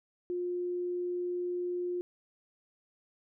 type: tone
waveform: sine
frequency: 355.3 Hz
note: F4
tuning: 30 cents sharp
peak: -31 dBFS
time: 0.3-2.01 s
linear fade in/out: 0 ms
effects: none